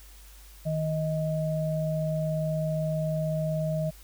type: tone pair together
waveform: sine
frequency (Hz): 157.1 / 628.4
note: D#3 / D#5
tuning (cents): +17 / +17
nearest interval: 2 octaves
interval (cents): 2400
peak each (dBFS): -27 / -30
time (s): 0.65-3.91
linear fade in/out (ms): 20
effects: added 50 Hz sine -48 dBFS peak until 4.03 s + white hiss -54 dBFS RMS until 4.03 s